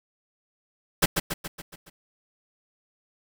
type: noise with echo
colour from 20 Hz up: pink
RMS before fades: -19 dBFS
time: 1.02-1.06 s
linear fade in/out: 10 ms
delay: 140 ms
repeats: 6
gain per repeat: -5 dB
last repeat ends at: 1.9 s
effects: none